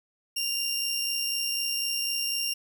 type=tone pair together; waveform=sawtooth; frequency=2794 / 5524 Hz; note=F7 / F8; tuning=0 / -20 cents; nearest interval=octave; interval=1180 cents; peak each=-27 dBFS; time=0.36-2.54 s; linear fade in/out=10 ms; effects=none